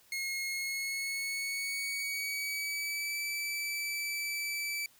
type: tone with pitch glide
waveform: sawtooth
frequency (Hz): 2160 to 2315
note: C#7 to D7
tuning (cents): -45 to -25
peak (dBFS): -30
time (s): 0.12-4.86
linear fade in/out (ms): 2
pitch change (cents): +120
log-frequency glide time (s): 0.49-3.19
effects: white hiss -63 dBFS RMS until 4.99 s